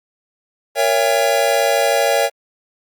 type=chord; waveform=square; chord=A# diminished seventh; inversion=none; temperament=just; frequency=466.2 / 559.4 / 671.3 / 805.5 Hz; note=A#4 / C#5 / E5 / G5; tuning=0 / +16 / +31 / +47 cents; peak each=-22 / -18 / -20 / -21 dBFS; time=0.75-2.3 s; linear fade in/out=50 ms; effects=Opus 48 kbps